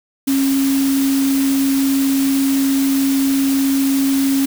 sine tone in noise, 272.3 Hz, C#4, 31 cents flat, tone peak -13 dBFS, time 0.27-4.46 s, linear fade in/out 10 ms, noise white, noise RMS -26 dBFS, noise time 0.27-4.46 s, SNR +10 dB, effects none

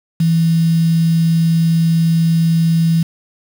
sine tone with quantisation, 164.81 Hz, E3, in tune, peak -10 dBFS, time 0.2-3.03 s, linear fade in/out 5 ms, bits 5, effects none

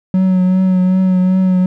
triangle tone with vibrato, 185.5 Hz, F#3, 5 cents sharp, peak -7 dBFS, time 0.14-1.66 s, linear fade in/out 2 ms, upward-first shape triangle, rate 2.6 Hz, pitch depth 29 cents each way, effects none

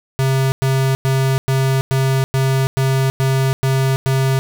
square tone bursts, 133.5 Hz, C3, 35 cents sharp, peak -14 dBFS, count 10, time 0.19-4.39 s, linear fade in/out 0 ms, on 330 ms, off 100 ms, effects none

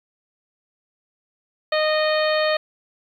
harmonic tone, 617 Hz, D#5, 15 cents flat, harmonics 1 / 2 / 3 / 4 / 5 / 6 / 7, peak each -19 / -27 / -26 / -31 / -32 / -33 / -30 dBFS, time 1.72-2.57 s, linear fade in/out 5 ms, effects 9-bit

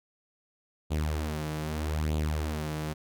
sawtooth tone with flanger, 76.8 Hz, D#2, 22 cents flat, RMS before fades -31 dBFS, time 0.9-2.94 s, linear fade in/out 20 ms, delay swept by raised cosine 0.27 to 6.17 ms, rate 0.8 Hz, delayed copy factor +0.65, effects none

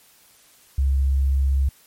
sine tone, 67.9 Hz, C#2, 35 cents flat, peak -16 dBFS, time 0.78-1.69 s, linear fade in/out 5 ms, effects white hiss -54 dBFS RMS until 1.86 s + MP3 64 kbps

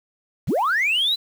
sine linear sweep, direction up, 56.3 to 4053 Hz, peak -16 dBFS, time 0.47-1.16 s, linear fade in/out 20 ms, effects tanh soft clip ceiling -15 dBFS + 7-bit

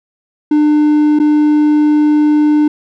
triangle tone with dropouts, 300 Hz, D4, 37 cents sharp, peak -5 dBFS, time 0.51-2.68 s, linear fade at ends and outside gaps 5 ms, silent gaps 1.19-1.198 s, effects none

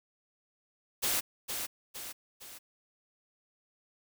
white noise with echo, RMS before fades -30 dBFS, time 1.02-1.21 s, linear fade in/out 20 ms, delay 460 ms, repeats 3, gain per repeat -6 dB, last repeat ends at 2.59 s, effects none

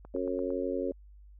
click train, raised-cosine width 1 ms, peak -34 dBFS, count 5, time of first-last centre 0.05-0.505 s, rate 8.8 Hz
harmonic tone, 91.1 Hz, F#2, 26 cents flat, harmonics 3 / 4 / 5 / 6, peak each -35 / -35 / -35 / -35 dBFS, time 0.14-0.92 s, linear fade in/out 5 ms
effects added 50 Hz sine -50 dBFS peak until 1.39 s

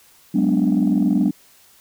sine chord, G# half-diminished seventh, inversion third, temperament equal with one note detuned, 187.15 / 207.7 / 246.9 / 293.7 Hz, F#3 / G#3 / B3 / D4, +20 / 0 / 0 / 0 cents, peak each -19 dBFS, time 0.34-1.31 s, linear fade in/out 10 ms, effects tanh soft clip ceiling -9 dBFS + white hiss -52 dBFS RMS until 1.8 s

